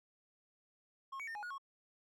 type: tone with pitch steps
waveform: triangle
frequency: 1080 / 2258 / 1818 / 833 / 1448 / 1098 Hz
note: C#6 / C#7 / A#6 / G#5 / F#6 / C#6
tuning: -45 / +31 / -44 / +5 / -38 / -17 cents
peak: -40 dBFS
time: 1.12-1.582 s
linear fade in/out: 10 ms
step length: 77 ms
effects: none